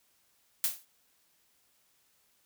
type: noise with exponential decay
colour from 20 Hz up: blue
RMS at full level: -25 dBFS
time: 0.64-0.85 s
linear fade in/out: 1 ms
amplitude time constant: 44 ms
effects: white hiss -70 dBFS RMS until 2.45 s